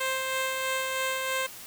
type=tone with tremolo; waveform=10% pulse; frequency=525 Hz; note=C5; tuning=6 cents sharp; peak=-18 dBFS; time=0-1.47 s; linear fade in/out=10 ms; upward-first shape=sine; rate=3.1 Hz; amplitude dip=30%; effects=white hiss -44 dBFS RMS until 1.66 s